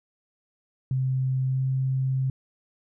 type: tone with pitch glide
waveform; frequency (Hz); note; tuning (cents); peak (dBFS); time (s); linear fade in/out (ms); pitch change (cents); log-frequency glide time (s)
sine; 130.81 to 132.02; C3 to C3; 0 to +16; -22; 0.91-2.3; 2; +16; 1.45-1.63
effects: none